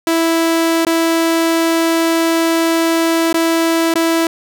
sawtooth tone with dropouts, 329.6 Hz, E4, in tune, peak -8 dBFS, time 0.07-4.27 s, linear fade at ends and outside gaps 2 ms, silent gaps 0.85-0.867 / 3.328-3.342 / 3.94-3.955 s, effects none

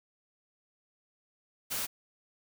white noise, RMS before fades -34 dBFS, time 1.7-1.87 s, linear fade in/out 20 ms, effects none

